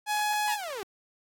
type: tone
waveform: sawtooth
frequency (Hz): 841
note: G#5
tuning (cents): +22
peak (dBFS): -22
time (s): 0.06-0.58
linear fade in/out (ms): 50
type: linear sweep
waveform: sawtooth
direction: down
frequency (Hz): 1001 to 367.4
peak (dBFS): -30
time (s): 0.48-0.83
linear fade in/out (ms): 0
effects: AAC 64 kbps